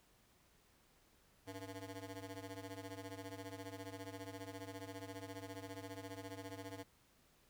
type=ring-modulated tone; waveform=15% pulse; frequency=192.3 Hz; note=G3; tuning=33 cents flat; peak=-38 dBFS; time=1.46-6.84 s; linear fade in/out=20 ms; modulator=88.8 Hz; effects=pink hiss -71 dBFS RMS until 7.49 s